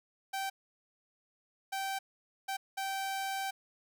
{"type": "tone bursts at uneven times", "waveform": "sawtooth", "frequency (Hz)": 777, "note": "G5", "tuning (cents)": -16, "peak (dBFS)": -30, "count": 4, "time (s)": [[0.33, 0.5], [1.72, 1.99], [2.48, 2.57], [2.77, 3.51]], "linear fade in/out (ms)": 10, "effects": []}